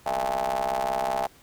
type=ring-modulated tone; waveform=30% pulse; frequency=65.41 Hz; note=C2; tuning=in tune; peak=-19 dBFS; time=0.06-1.27 s; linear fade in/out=5 ms; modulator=744 Hz; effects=pink hiss -55 dBFS RMS until 1.42 s